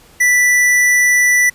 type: tone with hard clipping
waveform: sine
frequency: 1973 Hz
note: B6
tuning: 2 cents flat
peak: -10 dBFS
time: 0.2-1.5 s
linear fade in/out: 10 ms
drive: 18 dB
effects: pink hiss -46 dBFS RMS until 1.54 s + resampled to 32000 Hz